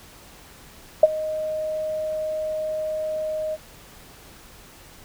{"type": "tone with ADSR envelope", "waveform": "sine", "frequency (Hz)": 622.3, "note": "D#5", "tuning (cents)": 0, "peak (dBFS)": -5, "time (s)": [1.03, 3.57], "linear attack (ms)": 4, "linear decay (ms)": 30, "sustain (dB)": -19, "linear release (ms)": 34, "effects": ["pink hiss -47 dBFS RMS until 5.04 s"]}